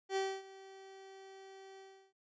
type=tone with ADSR envelope; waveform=30% pulse; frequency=386 Hz; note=G4; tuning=27 cents flat; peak=-29 dBFS; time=0.09-2.13 s; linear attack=72 ms; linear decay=260 ms; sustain=-20 dB; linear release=340 ms; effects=resampled to 16000 Hz